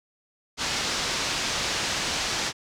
white low-pass noise, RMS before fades -28 dBFS, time 0.57-2.53 s, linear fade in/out 50 ms, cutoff 6200 Hz, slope 24 dB/octave, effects none

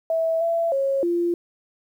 sine tone with pitch steps, 653 / 670 / 546 / 345.2 Hz, E5 / E5 / C#5 / F4, -17 / +28 / -26 / -20 cents, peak -19 dBFS, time 0.1-1.34 s, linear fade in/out 2 ms, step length 310 ms, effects 9-bit

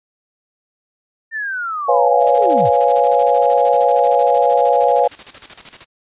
sine linear sweep, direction down, 1815 to 66.8 Hz, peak -20 dBFS, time 1.31-2.71 s, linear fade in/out 50 ms
sine chord, C# dominant seventh, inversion third, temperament equal, 493.9 / 554.4 / 698.5 / 830.6 Hz, B4 / C#5 / E#5 / G#5, 0 / 0 / 0 / 0 cents, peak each -16 dBFS, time 1.88-5.08 s, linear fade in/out 10 ms
white noise with tremolo, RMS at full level -33 dBFS, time 2.19-5.86 s, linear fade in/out 50 ms, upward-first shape square, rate 13 Hz, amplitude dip 75%
effects resampled to 8000 Hz

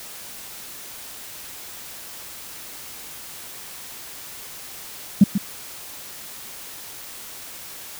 sine tone with echo, 200 Hz, G3, 35 cents sharp, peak -5 dBFS, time 5.21-5.24 s, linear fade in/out 5 ms, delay 140 ms, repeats 1, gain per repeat -11 dB, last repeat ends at 5.38 s, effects tanh soft clip ceiling -1 dBFS + white hiss -38 dBFS RMS until 7.99 s

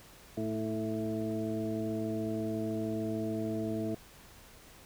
harmonic tone with a mistuned harmonic, 110 Hz, A2, in tune, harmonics 1 / 2 / 3 / 4 / 6, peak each -40 / -36 / -36 / -40 / -40 dBFS, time 0.37-3.95 s, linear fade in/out 5 ms, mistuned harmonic 3, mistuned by -19 cents, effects pink hiss -55 dBFS RMS until 4.85 s

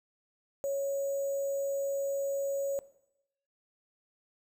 sine tone with sample-and-hold, 554 Hz, C#5, 1 cent flat, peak -29 dBFS, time 0.64-2.79 s, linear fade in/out 0 ms, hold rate 7350 Hz, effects noise-tail reverb RT60 0.8 s tail -17 dB re dry

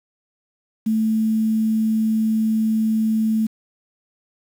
sine tone with quantisation, 220 Hz, A3, in tune, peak -16 dBFS, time 0.86-3.47 s, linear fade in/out 10 ms, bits 7, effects none

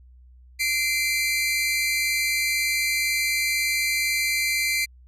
sawtooth tone pair together, 2069 / 2347 Hz, C7 / D7, -20 / -2 cents, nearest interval major second, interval 218 cents, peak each -21 dBFS, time 0.59-4.86 s, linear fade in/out 20 ms, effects added 62 Hz sine -47 dBFS peak until 5.07 s + resampled to 32000 Hz

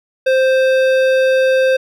sine tone with hard clipping, 523.3 Hz, C5, in tune, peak -12 dBFS, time 0.26-1.77 s, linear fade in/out 10 ms, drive 13 dB, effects none

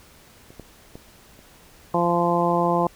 clicks, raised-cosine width 2 ms, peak -32 / -24 / -25 / -34 dBFS, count 4, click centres 0.505 / 0.597 / 0.955 / 1.391 s
harmonic tone, 172.7 Hz, F3, 19 cents flat, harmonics 1 / 2 / 3 / 4 / 5 / 6, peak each -25 / -25 / -25 / -25 / -25 / -25 dBFS, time 1.94-2.87 s, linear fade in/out 2 ms
effects pink hiss -51 dBFS RMS until 2.95 s

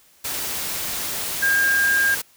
sine tone in noise, 1610 Hz, G6, 46 cents sharp, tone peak -16 dBFS, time 1.42-2.15 s, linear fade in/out 10 ms, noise white, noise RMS -27 dBFS, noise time 0.24-2.22 s, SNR +8 dB, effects white hiss -55 dBFS RMS until 2.36 s

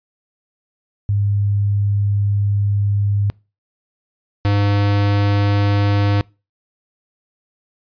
sine / square tone pair in turn, 101.5 / 101.5 Hz, G#2 / G#2, -39 / -39 cents, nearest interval unison, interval 0 cents, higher neither, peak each -14 dBFS, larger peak neither, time 1.09-3.3 / 4.45-6.21 s, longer first, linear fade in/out 0 ms, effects noise-tail reverb RT60 0.3 s tail -25 dB re dry + resampled to 11025 Hz

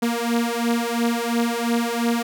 sawtooth beating tone pair, 233.1 / 236 Hz, A#3 / A#3, 0 / +22 cents, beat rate 2.9 Hz, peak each -19 dBFS, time 0.02-2.23 s, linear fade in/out 10 ms, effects none

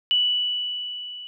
sine tone with level ramp, 2959 Hz, F#7, 1 cent flat, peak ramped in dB -16 to -35 dBFS, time 0.11-1.27 s, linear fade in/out 0 ms, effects none

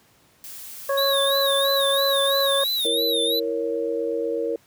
blue noise, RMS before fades -38 dBFS, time 0.44-2.87 s, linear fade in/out 0 ms
harmonic tone, 552 Hz, C#5, 7 cents flat, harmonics 1 / 2 / 3, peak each -21 / -27 / -31 dBFS, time 0.89-2.64 s, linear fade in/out 5 ms
square tone with vibrato, 3768 Hz, A#7, 18 cents sharp, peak -22 dBFS, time 0.97-3.4 s, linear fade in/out 10 ms, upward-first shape sine, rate 3 Hz, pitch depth 110 cents each way
sine chord, A# diminished, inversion second, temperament equal, 329.6 / 466.2 / 554.4 Hz, E4 / A#4 / C#5, 0 / 0 / 0 cents, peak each -30 / -24 / -29 dBFS, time 2.85-4.56 s, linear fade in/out 2 ms
effects pink hiss -58 dBFS RMS until 4.66 s + high-pass 80 Hz 12 dB/octave

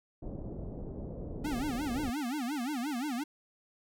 pink low-pass noise, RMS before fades -40 dBFS, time 0.22-2.1 s, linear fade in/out 5 ms, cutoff 560 Hz, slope 24 dB/octave
square tone with vibrato, 268 Hz, C4, 42 cents sharp, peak -33 dBFS, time 1.44-3.24 s, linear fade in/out 10 ms, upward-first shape sine, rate 5.7 Hz, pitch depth 240 cents each way
effects none

